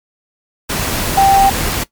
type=tone in noise; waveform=sine; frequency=784 Hz; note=G5; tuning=in tune; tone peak=-6 dBFS; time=1.17-1.5 s; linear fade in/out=10 ms; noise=pink; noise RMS=-18 dBFS; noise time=0.69-1.84 s; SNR=+9 dB; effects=noise-tail reverb RT60 0.1 s tail -18 dB re dry + MP3 96 kbps